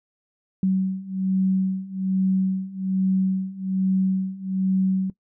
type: beating tone pair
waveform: sine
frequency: 188.6 / 189.8 Hz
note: F#3 / F#3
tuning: +33 / +44 cents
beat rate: 1.2 Hz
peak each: -24 / -22 dBFS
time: 0.63-5.1 s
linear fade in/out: 2 ms
effects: noise-tail reverb RT60 0.1 s tail -19 dB re dry